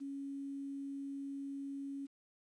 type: tone with quantisation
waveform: sine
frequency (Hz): 277.2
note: C#4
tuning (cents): 0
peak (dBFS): -40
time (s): 0-2.07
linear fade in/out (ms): 20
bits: 11
effects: resampled to 22050 Hz